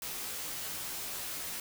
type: noise with comb filter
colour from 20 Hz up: white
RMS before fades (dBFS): -39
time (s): 0.02-1.6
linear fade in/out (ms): 2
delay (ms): 15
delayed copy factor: -0.85
effects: none